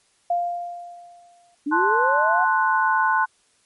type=tone with exponential decay; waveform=sine; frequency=698.5 Hz; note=F5; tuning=in tune; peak=-17 dBFS; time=0.3-1.55 s; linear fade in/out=5 ms; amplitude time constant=270 ms
type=linear sweep; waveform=sine; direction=up; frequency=277.2 to 748 Hz; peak=-22 dBFS; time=1.66-2.45 s; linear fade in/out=10 ms
type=chord; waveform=sine; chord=F# diminished; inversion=first; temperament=equal; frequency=880 / 1046.5 / 1480 Hz; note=A5 / C6 / F#6; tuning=0 / 0 / 0 cents; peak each=-21 dBFS; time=1.71-3.26 s; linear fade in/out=20 ms
effects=white hiss -62 dBFS RMS until 3.65 s + MP3 48 kbps